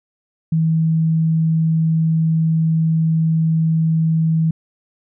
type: tone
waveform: sine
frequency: 161.2 Hz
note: E3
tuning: 38 cents flat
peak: -13 dBFS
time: 0.52-4.51 s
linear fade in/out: 5 ms
effects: none